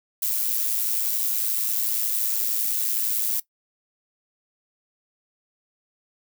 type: noise with amplitude modulation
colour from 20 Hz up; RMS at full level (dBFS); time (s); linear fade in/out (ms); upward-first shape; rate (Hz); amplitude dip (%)
violet; -22; 0.22-3.4; 5; sine; 111; 55
effects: noise-tail reverb RT60 0.1 s tail -18 dB re dry